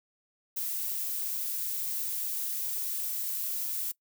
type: noise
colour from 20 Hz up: violet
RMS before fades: -33 dBFS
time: 0.56-3.92 s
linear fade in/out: 10 ms
effects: noise-tail reverb RT60 0.1 s tail -21 dB re dry